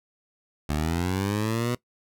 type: linear sweep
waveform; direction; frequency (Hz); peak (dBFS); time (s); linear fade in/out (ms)
15% pulse; up; 72 to 123.47; -18; 0.69-1.75; 5
effects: noise-tail reverb RT60 0.1 s tail -20 dB re dry